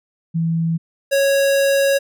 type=tone pair in turn; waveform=sine / square; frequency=164.81 / 552.4 Hz; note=E3 / C#5; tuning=0 / -6 cents; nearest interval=octave + major sixth; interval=2094 cents; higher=second; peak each=-16 / -14 dBFS; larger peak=second; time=0.34-0.78 / 1.11-1.99 s; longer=second; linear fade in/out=20 ms; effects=none